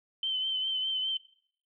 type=tone with vibrato; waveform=sine; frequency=3075 Hz; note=G7; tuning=34 cents flat; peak=-28 dBFS; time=0.23-1.17 s; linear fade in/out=2 ms; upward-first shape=triangle; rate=4.9 Hz; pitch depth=38 cents each way; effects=noise-tail reverb RT60 0.6 s tail -21 dB re dry